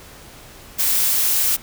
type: noise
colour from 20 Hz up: blue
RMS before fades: -18 dBFS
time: 0.78-1.57 s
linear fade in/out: 20 ms
effects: pink hiss -42 dBFS RMS until 1.62 s